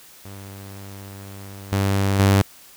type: tone with level steps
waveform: sawtooth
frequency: 98.3 Hz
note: G2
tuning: 5 cents sharp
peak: -32 / -14 / -9 dBFS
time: 0.25-2.42 s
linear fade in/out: 5 ms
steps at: 1.72 / 2.19 s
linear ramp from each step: 5 ms
effects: white hiss -47 dBFS RMS until 2.76 s